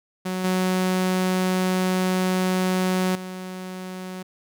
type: tone with level steps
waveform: sawtooth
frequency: 185 Hz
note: F#3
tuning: in tune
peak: -21 / -16 / -28 dBFS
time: 0.25-4.23 s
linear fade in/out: 10 ms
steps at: 0.44 / 3.15 s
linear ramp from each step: 5 ms
effects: none